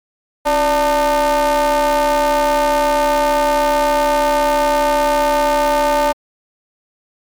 square ring-modulated tone, 154.4 Hz, D#3, 13 cents flat, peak -10 dBFS, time 0.45-6.13 s, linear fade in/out 20 ms, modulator 738 Hz, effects MP3 96 kbps

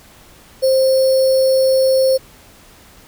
sine tone with sample-and-hold, 527 Hz, C5, 12 cents sharp, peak -10 dBFS, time 0.62-2.18 s, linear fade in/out 20 ms, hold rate 4900 Hz, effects pink hiss -45 dBFS RMS until 3.07 s

